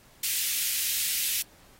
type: high-pass noise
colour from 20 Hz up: white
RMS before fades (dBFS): -28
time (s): 0.23-1.42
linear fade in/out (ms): 5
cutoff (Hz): 2100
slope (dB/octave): 24
effects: pink hiss -57 dBFS RMS until 1.79 s + AAC 48 kbps